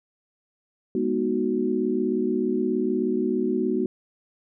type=chord; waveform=sine; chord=G# minor seventh; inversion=none; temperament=equal with one note detuned; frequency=207.7 / 244.5 / 311.1 / 370 Hz; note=G#3 / B3 / D#4 / F#4; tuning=0 / -17 / 0 / 0 cents; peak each=-29 / -26 / -29 / -25 dBFS; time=0.95-3.86 s; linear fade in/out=2 ms; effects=none